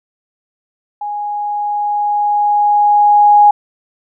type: tone with level ramp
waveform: sine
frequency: 828 Hz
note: G#5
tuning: 5 cents flat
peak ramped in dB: -19 to -3 dBFS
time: 1.01-3.51 s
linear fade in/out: 5 ms
effects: none